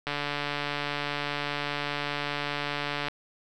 click train, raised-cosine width 0.3 ms, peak -14 dBFS, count 438, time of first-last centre 0.07-3.084 s, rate 145 Hz, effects none

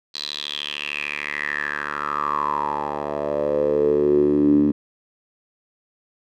10% pulse tone with band-pass filter sweep, 73.42 Hz, D2, in tune, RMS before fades -22 dBFS, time 0.14-4.72 s, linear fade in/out 10 ms, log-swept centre 4300 to 260 Hz, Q 7.3, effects none

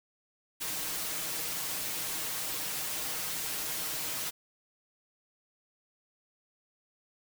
white noise with comb filter, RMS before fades -35 dBFS, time 0.6-4.31 s, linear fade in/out 20 ms, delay 6.4 ms, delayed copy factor +0.65, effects none

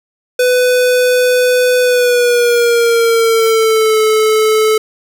square tone with pitch glide, 499.1 to 434.5 Hz, B4 to A4, +18 to -22 cents, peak -9 dBFS, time 0.39-4.78 s, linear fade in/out 5 ms, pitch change -240 cents, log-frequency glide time 1.81-3.99 s, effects none

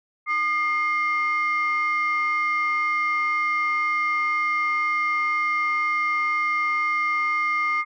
sine tone pair together, 1218 / 2120 Hz, D#6 / C7, -37 / +22 cents, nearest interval minor seventh, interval 959 cents, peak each -22 / -22 dBFS, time 0.26-7.85 s, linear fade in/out 50 ms, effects tanh soft clip ceiling -15 dBFS

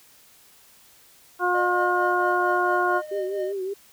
harmonic tone, 358 Hz, F4, 43 cents sharp, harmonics 1 / 2 / 3 / 4, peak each -25 / -25 / -25 / -25 dBFS, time 1.39-3.02 s, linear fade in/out 50 ms
triangle tone with tremolo, 611 Hz, D#5, 32 cents flat, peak -24 dBFS, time 1.54-3.53 s, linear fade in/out 10 ms, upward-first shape triangle, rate 4.4 Hz, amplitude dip 80%
sine tone with vibrato, 385.4 Hz, G4, 29 cents flat, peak -26 dBFS, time 3.11-3.74 s, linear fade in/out 10 ms, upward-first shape triangle, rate 5.3 Hz, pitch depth 83 cents each way
effects white hiss -54 dBFS RMS until 3.92 s

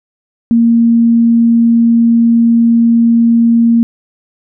sine tone, 232.1 Hz, A#3, 7 cents flat, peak -5 dBFS, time 0.51-3.83 s, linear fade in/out 0 ms, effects none

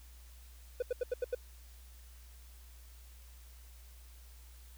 triangle tone bursts, 496 Hz, B4, 7 cents sharp, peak -28 dBFS, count 6, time 0.8-1.349 s, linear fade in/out 5 ms, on 24 ms, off 81 ms, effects added 60 Hz sine -52 dBFS peak until 4.77 s + white hiss -62 dBFS RMS until 4.77 s

